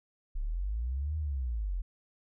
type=linear two-way sweep; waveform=sine; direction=up then down; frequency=30.87 to 79.1 to 40.33 Hz; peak=-30 dBFS; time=0.35-1.82 s; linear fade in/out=10 ms; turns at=1.17 s; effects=none